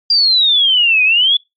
sine exponential two-way sweep, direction down then up, 4823 to 2468 to 3474 Hz, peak -8 dBFS, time 0.1-1.37 s, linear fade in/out 5 ms, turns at 1.03 s, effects noise-tail reverb RT60 0.2 s tail -26 dB re dry + MP3 32 kbps

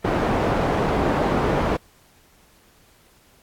white low-pass noise, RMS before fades -21 dBFS, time 0.04-1.77 s, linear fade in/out 10 ms, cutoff 730 Hz, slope 12 dB/octave, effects pink hiss -56 dBFS RMS until 3.42 s + AAC 64 kbps

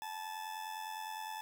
40% pulse tone with amplitude modulation, 870 Hz, A5, 20 cents flat, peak -37 dBFS, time 0.02-1.41 s, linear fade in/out 0 ms, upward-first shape sine, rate 89.8 Hz, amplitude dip 60%, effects none

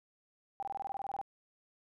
sine tone bursts, 791 Hz, G5, 15 cents sharp, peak -35 dBFS, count 13, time 0.6-1.214 s, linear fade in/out 0 ms, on 26 ms, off 23 ms, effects none

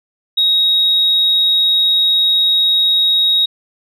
sine tone, 3782 Hz, A#7, 24 cents sharp, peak -9 dBFS, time 0.37-3.46 s, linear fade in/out 10 ms, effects tanh soft clip ceiling -5 dBFS

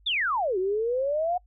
sine exponential two-way sweep, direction down then up, 3736 to 362 to 733 Hz, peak -23 dBFS, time 0.06-1.38 s, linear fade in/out 10 ms, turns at 0.58 s, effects noise-tail reverb RT60 0.1 s tail -26 dB re dry + added 50 Hz sine -55 dBFS peak until 1.46 s

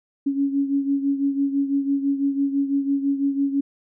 sine beating tone pair, 277.2 / 283.2 Hz, C#4 / C#4, 0 / +37 cents, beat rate 6 Hz, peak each -20 / -26 dBFS, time 0.26-3.61 s, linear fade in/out 10 ms, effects none

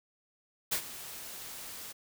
white noise with ADSR envelope, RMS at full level -29 dBFS, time 0.71-1.93 s, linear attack 15 ms, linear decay 85 ms, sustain -15 dB, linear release 19 ms, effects none

